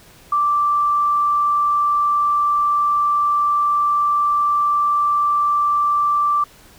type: tone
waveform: sine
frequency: 1172 Hz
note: D6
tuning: 4 cents flat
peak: -14 dBFS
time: 0.32-6.44 s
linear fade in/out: 5 ms
effects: pink hiss -47 dBFS RMS until 6.78 s